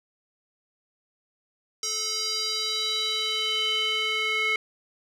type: tone with band-pass filter sweep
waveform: square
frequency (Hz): 435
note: A4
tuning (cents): -20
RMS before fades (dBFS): -27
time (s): 1.83-4.56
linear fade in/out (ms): 2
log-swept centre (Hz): 5700 to 2300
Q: 4.4
effects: none